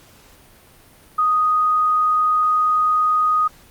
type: tone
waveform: sine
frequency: 1244.5 Hz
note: D#6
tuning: in tune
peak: -14 dBFS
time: 1.18-3.48 s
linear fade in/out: 10 ms
effects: pink hiss -49 dBFS RMS until 3.7 s + Opus 48 kbps